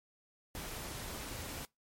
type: noise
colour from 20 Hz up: pink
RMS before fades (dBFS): -43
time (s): 0.55-1.65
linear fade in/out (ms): 0
effects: noise-tail reverb RT60 0.2 s tail -24 dB re dry + MP3 64 kbps